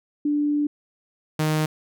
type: tone pair in turn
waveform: sine / sawtooth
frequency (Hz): 293.7 / 154.95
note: D4 / D#3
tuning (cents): 0 / -7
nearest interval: major seventh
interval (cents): 1107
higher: first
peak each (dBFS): -19 / -16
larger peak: second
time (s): 0.25-0.67 / 1.39-1.66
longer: first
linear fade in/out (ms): 5
effects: none